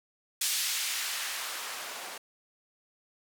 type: noise with band-pass filter sweep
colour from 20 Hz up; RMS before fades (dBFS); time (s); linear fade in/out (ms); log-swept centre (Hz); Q
blue; -34; 0.41-2.18; 5; 3900 to 530; 0.73
effects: none